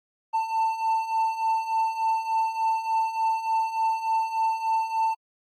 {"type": "beating tone pair", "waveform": "triangle", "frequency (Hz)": [890, 893.4], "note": ["A5", "A5"], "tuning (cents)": [20, 26], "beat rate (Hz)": 3.4, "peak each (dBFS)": [-27, -22], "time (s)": [0.33, 5.15], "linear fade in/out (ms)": 20, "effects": ["AAC 64 kbps"]}